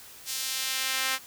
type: tone with high-pass filter sweep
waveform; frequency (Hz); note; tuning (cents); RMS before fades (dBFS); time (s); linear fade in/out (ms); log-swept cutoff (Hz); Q
sawtooth; 263; C4; +9; -30; 0.25-1.19; 50; 5200 to 1600; 0.85
effects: white hiss -48 dBFS RMS until 1.26 s